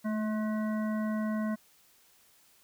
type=harmonic tone with a mistuned harmonic; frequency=214.1 Hz; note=A3; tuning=47 cents flat; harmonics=1 / 3 / 5 / 7 / 9; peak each=-29 / -39 / -43 / -46 / -48 dBFS; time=0.04-1.56 s; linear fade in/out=20 ms; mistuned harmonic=1; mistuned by=+22 cents; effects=white hiss -63 dBFS RMS until 2.63 s